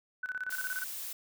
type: tone with tremolo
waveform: sine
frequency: 1500 Hz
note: F#6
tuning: 23 cents sharp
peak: -32 dBFS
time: 0.23-0.84 s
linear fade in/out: 5 ms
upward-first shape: square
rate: 17 Hz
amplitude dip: 80%
type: noise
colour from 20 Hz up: blue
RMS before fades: -40 dBFS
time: 0.5-1.13 s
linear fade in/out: 5 ms
effects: none